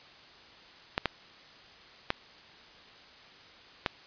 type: clicks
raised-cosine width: 0.3 ms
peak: -10 dBFS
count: 4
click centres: 0.979 / 1.057 / 2.104 / 3.862 s
effects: white hiss -53 dBFS RMS until 4.06 s + resampled to 11025 Hz